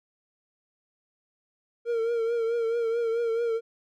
triangle tone with vibrato, 461.9 Hz, A#4, 16 cents flat, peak -22 dBFS, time 1.85-3.61 s, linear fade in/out 50 ms, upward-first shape triangle, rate 4.6 Hz, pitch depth 56 cents each way, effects none

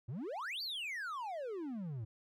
triangle exponential two-way sweep, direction up then down, 103.3 to 4731 to 103.3 Hz, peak -37 dBFS, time 0.08-2.05 s, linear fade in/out 10 ms, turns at 0.62 s, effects none

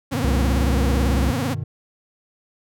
sawtooth tone with vibrato, 253.6 Hz, B3, 46 cents sharp, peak -19 dBFS, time 0.11-1.55 s, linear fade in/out 20 ms, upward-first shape triangle, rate 18 Hz, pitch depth 220 cents each way
triangle chord, G augmented, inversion none, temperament just, 98 / 122.5 / 153.12 Hz, G2 / B2 / D#3, 0 / -14 / -27 cents, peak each -27 dBFS, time 0.12-1.64 s, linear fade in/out 5 ms
harmonic tone, 67.7 Hz, C#2, 40 cents flat, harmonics 1 / 3 / 5 / 7, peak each -18 / -28 / -32 / -35 dBFS, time 0.24-1.31 s, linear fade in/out 5 ms
effects none

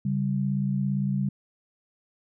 sine tone pair together, 138.59 / 196.17 Hz, C#3 / G3, 0 / +2 cents, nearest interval tritone, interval 602 cents, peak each -26 dBFS, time 0.05-1.29 s, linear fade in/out 5 ms, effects none

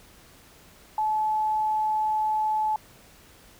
sine tone, 862 Hz, A5, 36 cents flat, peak -22 dBFS, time 0.98-2.76 s, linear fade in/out 2 ms, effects pink hiss -53 dBFS RMS until 3.59 s

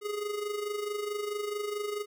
square tone with amplitude modulation, 415.3 Hz, G#4, in tune, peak -30 dBFS, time 0.01-2.06 s, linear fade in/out 50 ms, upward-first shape sine, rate 24.6 Hz, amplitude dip 60%, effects none

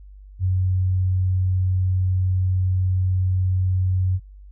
sine tone, 92.7 Hz, F#2, 4 cents sharp, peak -17 dBFS, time 0.39-4.2 s, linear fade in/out 50 ms, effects added 49 Hz sine -40 dBFS peak until 4.51 s

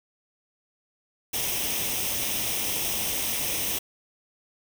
white noise with comb filter, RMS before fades -28 dBFS, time 1.33-3.79 s, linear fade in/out 10 ms, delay 0.34 ms, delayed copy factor +0.6, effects none

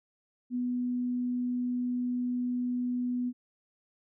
sine tone, 246.9 Hz, B3, in tune, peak -28 dBFS, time 0.5-3.33 s, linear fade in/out 50 ms, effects none

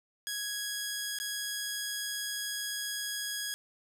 10% pulse tone with dropouts, 1661.2 Hz, G#6, in tune, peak -25 dBFS, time 0.27-3.54 s, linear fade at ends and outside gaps 0 ms, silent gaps 1.187-1.2 s, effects none

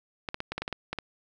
clicks, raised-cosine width 0.3 ms, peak -16 dBFS, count 10, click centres 0.288 / 0.344 / 0.404 / 0.52 / 0.58 / 0.62 / 0.679 / 0.727 / 0.93 / 0.987 s, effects none

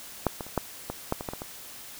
clicks, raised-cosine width 1 ms, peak -8 / -19 / -29 / -10 / -17 / -11 / -20 / -17 / -20 / -21 dBFS, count 10, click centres 0.267 / 0.408 / 0.466 / 0.577 / 0.9 / 1.124 / 1.209 / 1.288 / 1.335 / 1.419 s, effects white hiss -44 dBFS RMS until 1.99 s

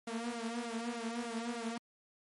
sawtooth tone with flanger, 233.1 Hz, A#3, in tune, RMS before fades -39 dBFS, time 0.07-1.78 s, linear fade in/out 5 ms, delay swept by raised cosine 1.4 to 5.9 ms, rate 3.3 Hz, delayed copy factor +1, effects MP3 48 kbps

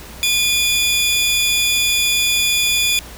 sawtooth tone pair together, 2439 / 3445 Hz, D#7 / A7, -35 / -37 cents, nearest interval tritone, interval 598 cents, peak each -14 dBFS, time 0.23-2.99 s, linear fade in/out 0 ms, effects added 60 Hz sine -37 dBFS peak until 3.17 s + pink hiss -37 dBFS RMS until 3.17 s

